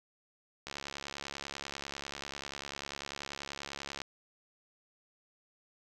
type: click train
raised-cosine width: 0.2 ms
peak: -22 dBFS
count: 236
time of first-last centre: 0.67-4.018 s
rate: 70.2 Hz
effects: none